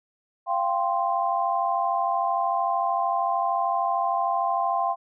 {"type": "chord", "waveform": "sine", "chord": "F suspended second", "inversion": "none", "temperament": "equal with one note detuned", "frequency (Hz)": [690.8, 784, 1046.5], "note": ["F5", "G5", "C6"], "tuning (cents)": [-19, 0, 0], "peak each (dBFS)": -26, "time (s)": [0.46, 4.96], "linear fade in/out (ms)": 50, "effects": []}